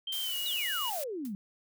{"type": "tone with pitch glide", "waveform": "sine", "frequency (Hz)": [3143, 2899], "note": ["G7", "F#7"], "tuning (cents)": [4, -36], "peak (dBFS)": -33, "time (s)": [0.07, 0.9], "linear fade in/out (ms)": 5, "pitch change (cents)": -140, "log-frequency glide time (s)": [0.22, 0.36]}
{"type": "noise", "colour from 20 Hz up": "blue", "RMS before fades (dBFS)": -38, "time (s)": [0.12, 1.04], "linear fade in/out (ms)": 5}
{"type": "exponential sweep", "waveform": "sine", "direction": "down", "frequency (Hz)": [3982, 186.8], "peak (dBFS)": -34, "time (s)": [0.46, 1.35], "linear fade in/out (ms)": 0}
{"type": "noise with exponential decay", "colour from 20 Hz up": "blue", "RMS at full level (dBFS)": -44, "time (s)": [1.25, 1.35], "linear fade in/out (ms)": 1, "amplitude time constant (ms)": 21}
{"effects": []}